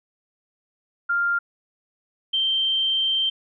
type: tone pair in turn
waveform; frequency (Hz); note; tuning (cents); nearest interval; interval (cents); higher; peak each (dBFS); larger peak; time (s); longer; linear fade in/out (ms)
sine; 1396.9 / 3136; F6 / G7; 0 / 0; octave + major second; 1400; second; -19; neither; 1.09-1.39 / 2.33-3.3; second; 10
effects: none